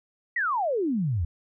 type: exponential sweep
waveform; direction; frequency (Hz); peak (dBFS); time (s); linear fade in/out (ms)
sine; down; 2002 to 76.6; -23; 0.36-1.25; 5
effects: none